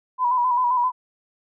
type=tone with vibrato; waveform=sine; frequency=987.8 Hz; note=B5; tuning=in tune; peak=-17 dBFS; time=0.18-0.92 s; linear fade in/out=50 ms; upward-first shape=square; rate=7.6 Hz; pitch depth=42 cents each way; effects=none